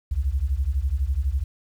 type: beating tone pair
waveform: sine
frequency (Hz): 62 / 74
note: B1 / D2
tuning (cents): +7 / +14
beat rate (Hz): 12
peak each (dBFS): -23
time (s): 0.11-1.44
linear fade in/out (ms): 10
effects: tanh soft clip ceiling -14 dBFS + 9-bit